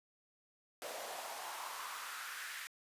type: noise with high-pass filter sweep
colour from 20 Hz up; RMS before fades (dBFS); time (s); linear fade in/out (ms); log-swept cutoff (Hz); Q
pink; -45; 0.82-2.67; 0; 550 to 1800; 2.8
effects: resampled to 32000 Hz